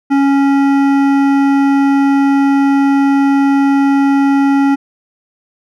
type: tone with hard clipping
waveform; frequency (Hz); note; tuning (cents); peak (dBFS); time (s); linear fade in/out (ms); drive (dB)
sine; 277.2; C#4; 0; -10; 0.1-4.76; 20; 13
effects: none